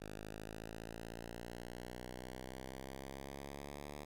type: exponential sweep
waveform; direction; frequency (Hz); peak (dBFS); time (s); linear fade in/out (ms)
5% pulse; up; 51.91 to 73.42; -35; 0-4.05; 10
effects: none